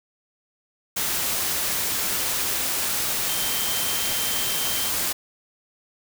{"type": "tone in noise", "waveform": "sine", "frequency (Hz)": 3139, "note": "G7", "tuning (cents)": 2, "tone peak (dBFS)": -32, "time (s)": [3.28, 4.9], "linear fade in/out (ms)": 10, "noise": "white", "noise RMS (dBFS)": -25, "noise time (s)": [0.96, 5.13], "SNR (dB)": -10, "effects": []}